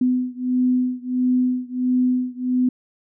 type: beating tone pair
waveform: sine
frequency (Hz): 251.2 / 252.7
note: B3 / B3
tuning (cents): +30 / +40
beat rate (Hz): 1.5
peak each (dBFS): -20 / -21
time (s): 0.01-2.69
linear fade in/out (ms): 5
effects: none